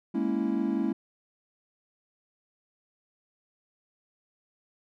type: chord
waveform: triangle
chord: A# half-diminished seventh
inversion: third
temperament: equal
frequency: 207.7 / 233.1 / 277.2 / 329.6 Hz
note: G#3 / A#3 / C#4 / E4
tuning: 0 / 0 / 0 / 0 cents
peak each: -29 dBFS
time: 0.14-0.93 s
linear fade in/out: 10 ms
effects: none